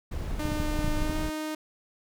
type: noise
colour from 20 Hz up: brown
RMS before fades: -31 dBFS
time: 0.11-1.3 s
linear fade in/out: 10 ms
type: tone with pitch glide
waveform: sawtooth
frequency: 302.2 to 309.4 Hz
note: D4 to D#4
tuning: +50 to -10 cents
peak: -27 dBFS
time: 0.39-1.55 s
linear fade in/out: 5 ms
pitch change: +40 cents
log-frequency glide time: 0.97-1.17 s
type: clicks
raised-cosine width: 5 ms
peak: -19 dBFS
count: 8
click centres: 0.454 / 0.519 / 0.601 / 0.79 / 0.845 / 0.879 / 1.021 / 1.097 s
effects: none